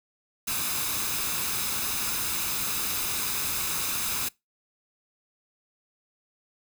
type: noise with comb filter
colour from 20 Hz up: white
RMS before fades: -29 dBFS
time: 0.47-4.29 s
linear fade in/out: 10 ms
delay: 0.79 ms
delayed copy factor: +0.5
effects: noise-tail reverb RT60 0.2 s tail -23 dB re dry